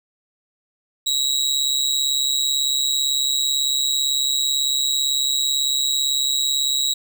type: tone with amplitude modulation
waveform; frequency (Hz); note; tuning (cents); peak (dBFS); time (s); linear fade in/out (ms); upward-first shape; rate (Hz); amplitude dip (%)
30% pulse; 3865; B7; -38; -12; 1.06-6.94; 10; sine; 138; 85
effects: none